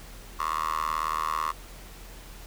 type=tone with high-pass filter; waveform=10% pulse; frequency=78.2 Hz; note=D#2; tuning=9 cents sharp; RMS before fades=-29 dBFS; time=0.39-1.52 s; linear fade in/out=10 ms; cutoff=1100 Hz; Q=8.4; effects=added 42 Hz sine -44 dBFS peak until 2.46 s + pink hiss -48 dBFS RMS until 2.46 s